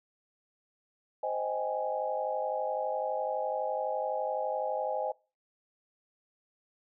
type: chord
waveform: sine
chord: Ab major seventh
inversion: first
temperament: just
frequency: 519.1 / 623 / 778.7 / 830.6 Hz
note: C5 / Eb5 / G5 / Ab5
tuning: -14 / +2 / -12 / 0 cents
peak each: -35 / -34 / -40 / -34 dBFS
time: 1.23-5.12 s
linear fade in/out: 5 ms
effects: noise-tail reverb RT60 0.3 s tail -22 dB re dry